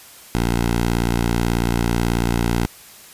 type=tone; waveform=10% pulse; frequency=58.27 Hz; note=A#1; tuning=in tune; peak=-9 dBFS; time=0.35-2.66 s; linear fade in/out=0 ms; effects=white hiss -43 dBFS RMS until 3.13 s + resampled to 32000 Hz